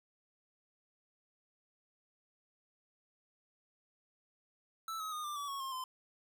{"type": "tone with pitch steps", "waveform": "square", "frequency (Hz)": [1318.5, 1272.9, 1228.8, 1186.2, 1145.2, 1105.5, 1067.2, 1030.3], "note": ["E6", "D#6", "D#6", "D6", "D6", "C#6", "C6", "C6"], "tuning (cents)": [0, 39, -22, 17, -44, -5, 34, -27], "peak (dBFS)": -39, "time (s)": [4.88, 5.84], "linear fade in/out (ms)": 2, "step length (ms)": 120, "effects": []}